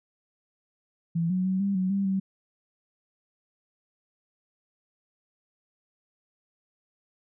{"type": "tone with pitch steps", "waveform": "sine", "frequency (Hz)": [167.2, 184.4, 188.2, 198.4, 186.1, 197.3, 192.1], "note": ["E3", "F#3", "F#3", "G3", "F#3", "G3", "G3"], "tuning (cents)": [25, -6, 30, 21, 10, 11, -35], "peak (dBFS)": -23, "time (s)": [1.15, 2.2], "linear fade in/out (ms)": 10, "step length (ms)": 150, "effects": []}